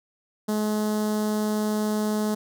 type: tone with notch filter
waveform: sawtooth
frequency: 212.6 Hz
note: G#3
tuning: 41 cents sharp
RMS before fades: -25 dBFS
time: 0.48-2.35 s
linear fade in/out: 10 ms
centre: 2400 Hz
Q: 0.65
effects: none